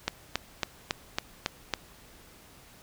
click train, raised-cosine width 0.2 ms, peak -9 dBFS, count 7, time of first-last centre 0.08-1.737 s, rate 3.62 Hz, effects pink hiss -54 dBFS RMS until 2.82 s

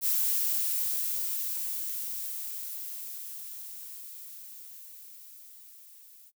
violet noise with level ramp, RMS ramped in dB -26 to -54 dBFS, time 0.01-6.32 s, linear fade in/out 50 ms, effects noise-tail reverb RT60 0.1 s tail -23 dB re dry

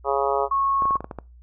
harmonic tone, 138.59 Hz, C#3, in tune, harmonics 3 / 4 / 5 / 6 / 7 / 8 / 9, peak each -25 / -26 / -27 / -28 / -28 / -29 / -30 dBFS, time 0.04-0.49 s, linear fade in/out 50 ms
sine tone, 1097 Hz, C#6, 18 cents flat, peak -19 dBFS, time 0.51-0.97 s, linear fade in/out 5 ms
clicks, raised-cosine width 1 ms, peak -18 dBFS, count 8, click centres 0.822 / 0.855 / 0.908 / 0.956 / 1.006 / 1.044 / 1.112 / 1.187 s
effects noise-tail reverb RT60 0.3 s tail -24 dB re dry + added 60 Hz sine -45 dBFS peak until 1.42 s

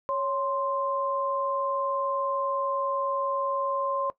sine tone pair together, 554.4 / 1046.6 Hz, C#5 / C6, 0 / 0 cents, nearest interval major seventh, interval 1100 cents, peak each -28 dBFS, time 0.09-4.1 s, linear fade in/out 0 ms, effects noise-tail reverb RT60 0.1 s tail -17 dB re dry

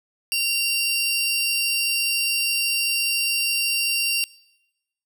sawtooth tone pair together, 2765 / 4624 Hz, F7 / D8, -18 / -28 cents, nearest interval major sixth, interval 890 cents, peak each -19 / -23 dBFS, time 0.32-4.24 s, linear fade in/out 0 ms, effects noise-tail reverb RT60 1.0 s tail -24 dB re dry

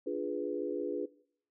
sine chord, D diminished seventh, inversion none, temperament equal, 293.7 / 349.2 / 415.3 / 493.9 Hz, D4 / F4 / Ab4 / Cb5, 0 / 0 / 0 / 0 cents, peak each -38 / -38 / -37 / -38 dBFS, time 0.06-1.06 s, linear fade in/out 10 ms, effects noise-tail reverb RT60 0.6 s tail -20 dB re dry

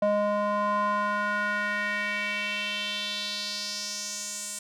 square tone with band-pass filter sweep, 206.8 Hz, G#3, 7 cents flat, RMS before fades -29 dBFS, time 0.02-4.59 s, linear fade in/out 5 ms, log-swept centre 670 to 8200 Hz, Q 3.2, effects none

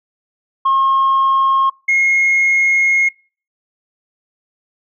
sine tone pair in turn, 1077 / 2154 Hz, C6 / C7, +50 / +50 cents, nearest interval octave, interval 1200 cents, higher second, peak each -9 dBFS, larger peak neither, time 0.65-1.7 / 1.88-3.09 s, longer second, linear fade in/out 10 ms, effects noise-tail reverb RT60 0.4 s tail -25 dB re dry + tanh soft clip ceiling -8 dBFS

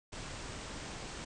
pink low-pass noise, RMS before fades -44 dBFS, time 0.12-1.25 s, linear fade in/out 10 ms, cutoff 8700 Hz, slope 96 dB/octave, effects none

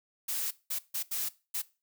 blue noise bursts at uneven times, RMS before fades -33 dBFS, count 5, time 0.28-0.51 / 0.7-0.79 / 0.94-1.03 / 1.11-1.29 / 1.54-1.62 s, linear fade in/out 10 ms, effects noise-tail reverb RT60 0.3 s tail -19 dB re dry

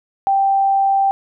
sine tone, 784 Hz, G5, in tune, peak -12 dBFS, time 0.27-1.11 s, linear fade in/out 0 ms, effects none

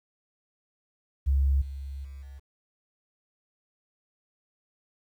sine tone with level steps, 68.6 Hz, C#2, 17 cents flat, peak -20 / -34 / -39 / -41 dBFS, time 1.26-2.4 s, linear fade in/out 20 ms, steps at 1.61 / 2.04 / 2.22 s, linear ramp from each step 10 ms, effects 10-bit

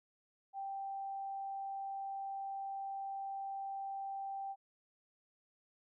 sine tone, 784 Hz, G5, in tune, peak -39 dBFS, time 0.53-4.56 s, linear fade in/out 50 ms, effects none

